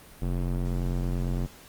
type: tone with band-pass filter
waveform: square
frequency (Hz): 44.43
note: F1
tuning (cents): +31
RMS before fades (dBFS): -28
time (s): 0.21-1.47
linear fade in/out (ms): 20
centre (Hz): 160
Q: 0.58
effects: pink hiss -50 dBFS RMS until 1.68 s + Opus 32 kbps